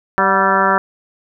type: harmonic tone with a mistuned harmonic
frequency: 193.9 Hz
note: G3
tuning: 19 cents flat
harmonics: 1 / 2 / 3 / 4 / 5 / 6 / 7 / 8 / 9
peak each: -23 / -22 / -21 / -21 / -17 / -20 / -17 / -22 / -21 dBFS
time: 0.18-0.78 s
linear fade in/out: 0 ms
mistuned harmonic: 4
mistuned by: -61 cents
effects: none